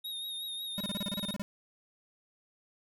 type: tone with vibrato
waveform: square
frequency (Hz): 3729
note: A#7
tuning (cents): 0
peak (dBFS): -37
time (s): 0.04-1.34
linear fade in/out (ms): 10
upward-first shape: triangle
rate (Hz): 5.5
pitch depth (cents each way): 46
type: tone bursts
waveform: square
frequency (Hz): 200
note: G3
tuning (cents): +35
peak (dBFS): -34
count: 12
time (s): 0.78-1.42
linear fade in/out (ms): 0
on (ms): 24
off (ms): 32
effects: none